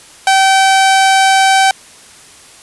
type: tone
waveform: sawtooth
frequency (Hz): 771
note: G5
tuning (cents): -29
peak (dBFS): -3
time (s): 0.27-1.71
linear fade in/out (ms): 2
effects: white hiss -39 dBFS RMS until 2.62 s + resampled to 24000 Hz